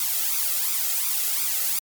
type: noise with flanger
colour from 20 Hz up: blue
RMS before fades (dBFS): -24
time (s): 0-1.79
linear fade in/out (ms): 2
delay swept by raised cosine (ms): 0.82 to 1.56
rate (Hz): 2.8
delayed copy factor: +0.75
effects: MP3 96 kbps